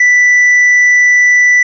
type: tone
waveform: triangle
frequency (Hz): 1975.5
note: B6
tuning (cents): 0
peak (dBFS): -3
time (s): 0-1.63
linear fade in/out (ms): 5
effects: resampled to 16000 Hz